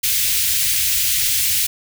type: band-stop noise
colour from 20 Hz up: white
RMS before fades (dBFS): -18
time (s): 0.03-1.67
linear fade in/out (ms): 10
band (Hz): 120 to 2100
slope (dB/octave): 24
effects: none